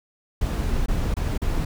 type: noise with dropouts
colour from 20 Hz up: brown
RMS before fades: -23 dBFS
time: 0.41-1.65 s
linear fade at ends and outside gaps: 5 ms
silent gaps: 0.861-0.883 / 1.141-1.166 / 1.378-1.417 s
effects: none